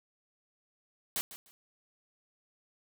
white noise with echo, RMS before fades -33 dBFS, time 1.16-1.21 s, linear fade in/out 0 ms, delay 150 ms, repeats 2, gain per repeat -14 dB, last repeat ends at 1.51 s, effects none

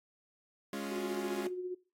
sawtooth chord, Db major, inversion second, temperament equal, 207.7 / 277.2 / 349.2 Hz, Ab3 / Db4 / F4, 0 / 0 / 0 cents, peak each -36 / -37 / -39 dBFS, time 0.73-1.47 s, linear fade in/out 2 ms
sine tone with tremolo, 363.4 Hz, F#4, 31 cents flat, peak -34 dBFS, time 0.91-1.75 s, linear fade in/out 10 ms, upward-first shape sine, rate 15 Hz, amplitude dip 45%
effects noise-tail reverb RT60 0.3 s tail -19 dB re dry + AAC 64 kbps

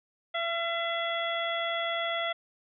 harmonic tone with a mistuned harmonic, 673 Hz, E5, 36 cents sharp, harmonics 1 / 2 / 3 / 4 / 5, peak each -32 / -35 / -34 / -45 / -35 dBFS, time 0.34-2.33 s, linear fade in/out 10 ms, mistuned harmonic 2, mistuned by +20 cents, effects none

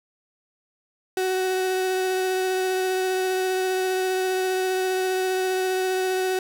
35% pulse tone with vibrato, 373.6 Hz, F#4, 17 cents sharp, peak -20 dBFS, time 1.17-6.39 s, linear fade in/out 2 ms, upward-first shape sine, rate 15 Hz, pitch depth 11 cents each way, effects none

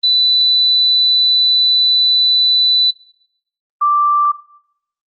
sine tone pair in turn, 3985 / 1174.5 Hz, B7 / D6, +15 / 0 cents, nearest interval octave + major sixth, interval 2115 cents, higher first, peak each -10 dBFS, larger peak neither, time 0.03-2.91 / 3.81-4.32 s, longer first, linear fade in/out 10 ms, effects noise-tail reverb RT60 0.7 s tail -17 dB re dry + Opus 24 kbps

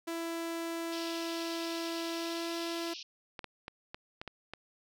sawtooth tone with pitch glide, 333 to 336.1 Hz, E4 to E4, +18 to +34 cents, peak -31 dBFS, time 0.07-2.94 s, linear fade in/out 10 ms, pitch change +16 cents, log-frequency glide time 2.12-2.53 s
white band-pass noise, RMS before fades -45 dBFS, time 0.92-3.03 s, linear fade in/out 5 ms, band 2500 to 5700 Hz, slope 96 dB/octave
clicks, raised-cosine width 0.3 ms, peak -25 dBFS, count 7, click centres 3.392 / 3.443 / 3.681 / 3.945 / 4.215 / 4.277 / 4.536 s
effects none

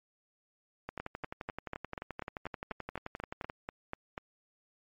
two click trains, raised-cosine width 0.5 ms, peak -22 / -23 dBFS, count 14 / 31, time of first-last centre 1-4.178 / 0.89-3.499 s, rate 4.09 / 11.5 Hz, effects MP3 48 kbps

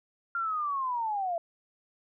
sine linear sweep, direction down, 1396.9 to 660 Hz, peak -28 dBFS, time 0.35-1.38 s, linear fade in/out 2 ms, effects none

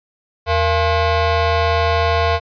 25% pulse ring-modulated tone, 383 Hz, G4, 40 cents flat, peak -7 dBFS, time 0.46-2.4 s, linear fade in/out 50 ms, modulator 300 Hz, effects resampled to 11025 Hz

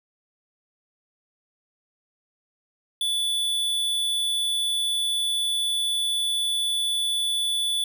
square tone, 3464 Hz, A7, 28 cents flat, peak -23 dBFS, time 3.01-7.84 s, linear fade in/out 2 ms, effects none

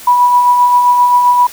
sine tone with tremolo, 980 Hz, B5, 14 cents flat, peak -4 dBFS, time 0.07-1.47 s, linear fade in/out 5 ms, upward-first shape sine, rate 7.6 Hz, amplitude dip 35%, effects white hiss -32 dBFS RMS until 1.52 s

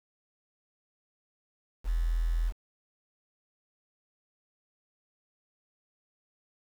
sine tone with quantisation, 41.64 Hz, E1, 18 cents sharp, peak -25 dBFS, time 1.84-2.53 s, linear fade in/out 50 ms, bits 8, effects none

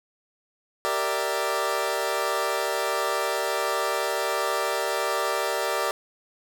20% pulse chord, E half-diminished seventh, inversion first, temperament equal, 392 / 466.2 / 587.3 / 659.3 Hz, G4 / Bb4 / D5 / E5, 0 / 0 / 0 / 0 cents, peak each -26 / -25 / -23 / -27 dBFS, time 0.85-5.91 s, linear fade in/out 0 ms, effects none

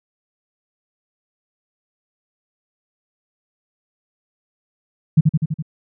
sine tone with echo, 155.7 Hz, D#3, 2 cents sharp, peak -6 dBFS, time 5.17-5.21 s, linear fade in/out 10 ms, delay 83 ms, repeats 5, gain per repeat -3 dB, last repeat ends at 5.625 s, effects none

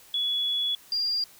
sine tone pair in turn, 3390 / 4794 Hz, G#7 / D8, +35 / +35 cents, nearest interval tritone, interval 600 cents, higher second, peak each -24 dBFS, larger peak neither, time 0.14-0.75 / 0.92-1.24 s, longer first, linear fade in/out 2 ms, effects white hiss -53 dBFS RMS until 1.39 s

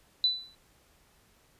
sine tone with exponential decay, 3985 Hz, B7, 15 cents sharp, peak -19 dBFS, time 0.24-0.55 s, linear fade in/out 1 ms, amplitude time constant 66 ms, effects pink hiss -64 dBFS RMS until 1.59 s + resampled to 32000 Hz

